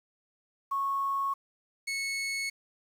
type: tone pair in turn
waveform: sine / sawtooth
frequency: 1100 / 2200 Hz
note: C#6 / C#7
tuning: -14 / -14 cents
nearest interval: octave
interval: 1200 cents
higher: second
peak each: -27 dBFS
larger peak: neither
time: 0.71-1.34 / 1.87-2.5 s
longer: neither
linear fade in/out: 10 ms
effects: low-pass 10000 Hz 12 dB/octave + 9-bit